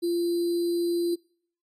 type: tone with sample-and-hold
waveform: sine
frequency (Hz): 343.8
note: F4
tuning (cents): -27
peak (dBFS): -23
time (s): 0.02-1.16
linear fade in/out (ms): 20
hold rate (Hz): 4410
effects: noise-tail reverb RT60 0.6 s tail -25 dB re dry + AAC 48 kbps